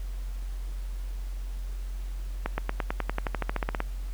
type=accelerating click train; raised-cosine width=0.5 ms; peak=-13 dBFS; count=17; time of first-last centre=2.46-3.804 s; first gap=120 ms; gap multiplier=0.95; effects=added 45 Hz sine -31 dBFS peak until 4.13 s + pink hiss -53 dBFS RMS until 4.13 s